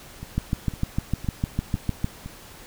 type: two click trains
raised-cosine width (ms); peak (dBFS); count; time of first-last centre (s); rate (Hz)
5; -10 / -22; 12 / 5; 0.38-2.044 / 0.23-2.26; 6.61 / 1.97
effects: pink hiss -45 dBFS RMS until 2.66 s